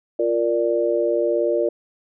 sine chord, Bb major, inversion second, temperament equal, 349.2 / 466.2 / 587.3 Hz, F4 / Bb4 / D5, 0 / 0 / 0 cents, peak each -22 / -22 / -21 dBFS, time 0.19-1.69 s, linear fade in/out 5 ms, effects none

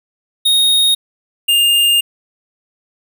square tone pair in turn, 3729 / 2813 Hz, A#7 / F7, 0 / +12 cents, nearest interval perfect fourth, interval 488 cents, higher first, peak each -10 dBFS, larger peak neither, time 0.45-0.95 / 1.48-2.01 s, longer second, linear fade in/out 10 ms, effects none

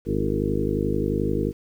harmonic tone with a mistuned harmonic, 51.4 Hz, G#1, 17 cents flat, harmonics 1 / 2 / 3 / 4 / 5 / 6 / 7 / 8 / 9, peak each -30 / -30 / -30 / -30 / -30 / -30 / -30 / -30 / -30 dBFS, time 0.05-1.53 s, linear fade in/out 50 ms, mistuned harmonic 7, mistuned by -38 cents, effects 9-bit

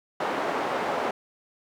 white band-pass noise, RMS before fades -28 dBFS, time 0.2-1.11 s, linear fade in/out 5 ms, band 310 to 940 Hz, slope 12 dB/octave, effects none

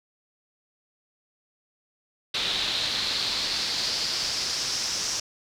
brown noise with band-pass filter sweep, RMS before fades -28 dBFS, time 2.34-5.2 s, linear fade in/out 5 ms, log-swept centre 3700 to 5700 Hz, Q 4.3, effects none

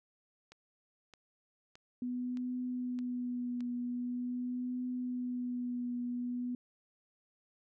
click train, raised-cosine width 0.2 ms, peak -36 dBFS, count 6, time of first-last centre 0.52-3.606 s, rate 1.62 Hz
sine tone with vibrato, 246.9 Hz, B3, in tune, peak -34 dBFS, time 2.02-6.55 s, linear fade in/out 2 ms, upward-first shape triangle, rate 0.44 Hz, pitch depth 25 cents each way
effects none

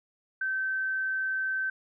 sine tone, 1544 Hz, G6, 27 cents flat, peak -27 dBFS, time 0.41-1.7 s, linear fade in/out 5 ms, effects none

